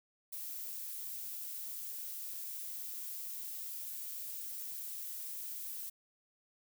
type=noise; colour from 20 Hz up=violet; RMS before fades=-43 dBFS; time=0.32-5.9 s; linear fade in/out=10 ms; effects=none